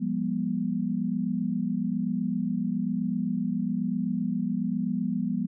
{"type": "tone cluster", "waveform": "sine", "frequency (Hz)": [174, 201.5, 242.6], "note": ["F3", "G3", "B3"], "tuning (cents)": [-6, 48, -31], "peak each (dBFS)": [-31, -29, -29], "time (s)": [0, 5.47], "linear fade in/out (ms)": 20, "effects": []}